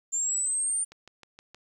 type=linear sweep; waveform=sine; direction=up; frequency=7220 to 9040 Hz; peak=-25 dBFS; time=0.12-0.85 s; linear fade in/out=20 ms
type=click train; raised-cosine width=0.2 ms; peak=-30 dBFS; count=5; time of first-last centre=0.92-1.546 s; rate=6.39 Hz
effects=10-bit